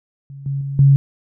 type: tone with level steps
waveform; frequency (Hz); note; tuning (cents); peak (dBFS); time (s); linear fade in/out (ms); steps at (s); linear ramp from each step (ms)
sine; 138.59; C#3; 0; -32 / -19 / -22 / -7; 0.3-0.96; 0; 0.46 / 0.61 / 0.79; 2
effects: none